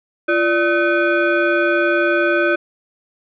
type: tone with frequency modulation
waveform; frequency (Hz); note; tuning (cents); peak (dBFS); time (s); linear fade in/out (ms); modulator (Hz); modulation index
sine; 587; D5; -1; -13; 0.28-2.56; 10; 931; 1.5
effects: none